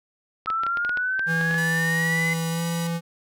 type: clicks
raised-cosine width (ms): 0.3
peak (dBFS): -17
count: 12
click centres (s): 0.46 / 0.502 / 0.635 / 0.666 / 0.772 / 0.849 / 0.894 / 0.973 / 1.194 / 1.412 / 1.511 / 1.543
type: exponential sweep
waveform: sine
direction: up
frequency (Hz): 1298 to 2054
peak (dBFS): -22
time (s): 0.47-2.34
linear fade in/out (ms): 10
type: tone with pitch glide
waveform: square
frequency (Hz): 164.81 to 168.37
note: E3 to E3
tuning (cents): 0 to +37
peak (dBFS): -25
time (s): 1.26-3.01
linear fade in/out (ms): 50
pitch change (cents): +37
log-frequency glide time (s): 2.49-2.63
type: tone with vibrato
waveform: 5% pulse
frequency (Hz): 975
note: B5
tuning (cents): -23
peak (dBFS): -22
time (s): 1.58-2.87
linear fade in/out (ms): 0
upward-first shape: sine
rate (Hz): 15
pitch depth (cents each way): 9
effects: none